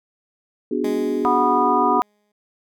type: chord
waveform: sine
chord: G# half-diminished seventh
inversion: first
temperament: equal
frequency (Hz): 246.9 / 293.7 / 370 / 415.3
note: B3 / D4 / F#4 / G#4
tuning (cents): 0 / 0 / 0 / 0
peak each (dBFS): -25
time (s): 0.71-2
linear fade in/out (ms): 5
type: tone with exponential decay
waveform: 15% pulse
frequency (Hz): 207.7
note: G#3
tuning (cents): 0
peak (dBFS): -21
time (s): 0.84-2.32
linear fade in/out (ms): 5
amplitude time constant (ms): 320
type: harmonic tone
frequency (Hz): 245.4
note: B3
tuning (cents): -11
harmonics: 3 / 4 / 5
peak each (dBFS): -21 / -19 / -21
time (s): 1.25-2.02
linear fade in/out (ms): 0
effects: none